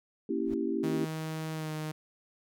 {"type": "chord", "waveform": "sine", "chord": "A# diminished seventh", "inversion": "none", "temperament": "equal", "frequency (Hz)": [233.1, 277.2, 329.6, 392], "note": ["A#3", "C#4", "E4", "G4"], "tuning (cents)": [0, 0, 0, 0], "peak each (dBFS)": [-35, -34, -33, -34], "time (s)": [0.29, 1.05], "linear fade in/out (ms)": 5}
{"type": "noise with exponential growth", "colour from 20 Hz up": "brown", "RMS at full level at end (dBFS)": -40, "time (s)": [0.4, 0.54], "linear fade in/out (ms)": 2, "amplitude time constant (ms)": 30}
{"type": "tone with pitch glide", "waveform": "sawtooth", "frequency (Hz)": [158.3, 154.95], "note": ["D#3", "D#3"], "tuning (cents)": [30, -7], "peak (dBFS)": -30, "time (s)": [0.83, 1.92], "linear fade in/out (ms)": 10, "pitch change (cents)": -37, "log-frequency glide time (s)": [1.53, 1.72]}
{"effects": []}